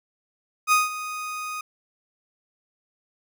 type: tone with ADSR envelope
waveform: 30% pulse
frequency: 1244.5 Hz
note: D#6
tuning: in tune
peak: -12 dBFS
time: 0.67-1.61 s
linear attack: 50 ms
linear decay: 170 ms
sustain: -15 dB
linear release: 4 ms
effects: none